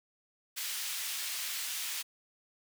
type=high-pass noise; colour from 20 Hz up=pink; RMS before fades=-37 dBFS; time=0.56-2.03 s; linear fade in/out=20 ms; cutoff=2500 Hz; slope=12 dB/octave; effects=none